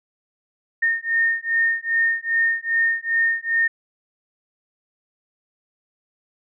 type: beating tone pair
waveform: sine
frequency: 1830 / 1832.5 Hz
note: A#6 / A#6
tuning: -32 / -30 cents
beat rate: 2.5 Hz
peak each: -21 dBFS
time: 0.82-3.68 s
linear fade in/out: 10 ms
effects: none